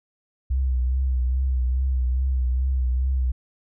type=tone with vibrato; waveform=sine; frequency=64 Hz; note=C2; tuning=38 cents flat; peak=-19 dBFS; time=0.5-3.32 s; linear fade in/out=10 ms; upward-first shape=triangle; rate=2.4 Hz; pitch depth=64 cents each way; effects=none